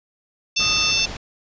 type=harmonic tone; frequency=889 Hz; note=A5; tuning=18 cents sharp; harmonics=3 / 4 / 5 / 6 / 7; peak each=-22 / -24 / -27 / -22 / -26 dBFS; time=0.56-1.06 s; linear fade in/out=10 ms
type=low-pass noise; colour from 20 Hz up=pink; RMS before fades=-33 dBFS; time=0.59-1.17 s; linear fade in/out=5 ms; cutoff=6600 Hz; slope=24 dB/octave
type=tone; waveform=sine; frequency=1244.5 Hz; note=D#6; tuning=in tune; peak=-30 dBFS; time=0.6-0.91 s; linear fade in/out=5 ms
effects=resampled to 16000 Hz